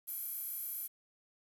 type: tone with high-pass filter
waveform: square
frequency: 466.2 Hz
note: A#4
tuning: in tune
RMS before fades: -41 dBFS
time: 0.07-0.88 s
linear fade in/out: 20 ms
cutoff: 12000 Hz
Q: 5
effects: 10-bit